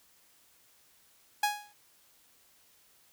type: tone with exponential decay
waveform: sawtooth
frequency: 830.6 Hz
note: G#5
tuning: in tune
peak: -19 dBFS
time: 1.43-1.73 s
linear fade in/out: 5 ms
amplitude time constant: 64 ms
effects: white hiss -64 dBFS RMS until 3.12 s